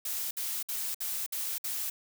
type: noise bursts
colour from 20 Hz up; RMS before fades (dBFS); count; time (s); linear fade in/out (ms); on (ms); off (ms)
blue; -34; 6; 0.05-1.9; 5; 260; 58
effects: none